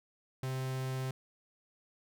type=tone; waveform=45% pulse; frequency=130.81 Hz; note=C3; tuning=in tune; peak=-34 dBFS; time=0.43-1.11 s; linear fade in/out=2 ms; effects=none